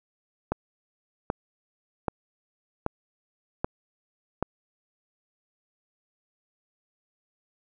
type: click train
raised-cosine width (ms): 1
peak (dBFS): -11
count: 6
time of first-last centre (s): 0.52-4.426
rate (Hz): 1.28
effects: none